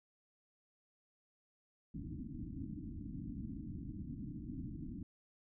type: low-pass noise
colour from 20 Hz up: white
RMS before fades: -45 dBFS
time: 1.94-5.03 s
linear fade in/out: 5 ms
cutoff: 310 Hz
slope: 96 dB/octave
effects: none